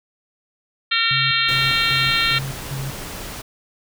harmonic tone, 457.2 Hz, A#4, 34 cents flat, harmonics 3 / 4 / 5 / 6 / 7 / 8 / 9, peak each -24 / -24 / -24 / -24 / -24 / -24 / -24 dBFS, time 0.91-2.39 s, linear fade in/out 10 ms
sine tone with tremolo, 134.8 Hz, C#3, 48 cents flat, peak -25 dBFS, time 1.11-2.9 s, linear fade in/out 0 ms, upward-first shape square, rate 2.5 Hz, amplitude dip 80%
pink noise, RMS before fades -32 dBFS, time 1.48-3.42 s, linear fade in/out 10 ms
effects none

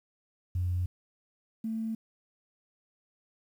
sine tone pair in turn, 89.5 / 222.9 Hz, F2 / A3, +43 / +23 cents, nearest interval octave + major third, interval 1580 cents, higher second, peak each -26 / -30 dBFS, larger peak first, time 0.55-0.86 / 1.64-1.95 s, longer neither, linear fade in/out 5 ms, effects tanh soft clip ceiling -22 dBFS + 10-bit

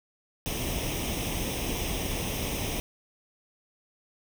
pink noise with comb filter, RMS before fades -31 dBFS, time 0.46-2.8 s, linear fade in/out 0 ms, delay 0.34 ms, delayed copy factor +0.7, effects none

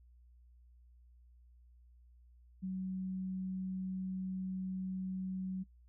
sine tone, 187.4 Hz, F#3, 22 cents sharp, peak -36 dBFS, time 2.62-5.64 s, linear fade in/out 20 ms, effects noise-tail reverb RT60 0.1 s tail -22 dB re dry + added 60 Hz sine -59 dBFS peak until 5.88 s

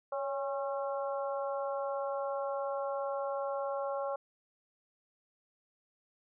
harmonic tone with a mistuned harmonic, 271.7 Hz, C#4, 35 cents flat, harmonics 2 / 3 / 4 / 5, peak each -34 / -40 / -41 / -45 dBFS, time 0.12-4.16 s, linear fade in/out 5 ms, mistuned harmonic 2, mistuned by +45 cents, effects none

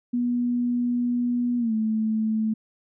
sine tone with pitch glide, 242.9 to 218.9 Hz, B3 to A3, -29 to -9 cents, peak -21 dBFS, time 0.13-2.54 s, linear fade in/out 10 ms, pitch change -180 cents, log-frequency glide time 1.58-1.73 s, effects none

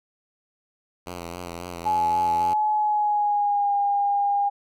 5% pulse tone with vibrato, 86.9 Hz, F2, 8 cents flat, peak -22 dBFS, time 1.06-2.54 s, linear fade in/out 10 ms, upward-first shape sine, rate 3.7 Hz, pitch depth 49 cents each way
sine tone with pitch glide, 851 to 808.4 Hz, G#5 to G#5, +42 to -47 cents, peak -19 dBFS, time 1.85-4.5 s, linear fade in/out 20 ms, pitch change -89 cents, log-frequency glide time 2.72-3.73 s
effects none

